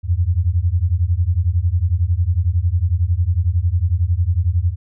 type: beating tone pair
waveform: sine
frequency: 82.2 / 93.2 Hz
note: E2 / F#2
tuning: -4 / +13 cents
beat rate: 11 Hz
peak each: -17 dBFS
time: 0.03-4.76 s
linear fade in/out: 50 ms
effects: none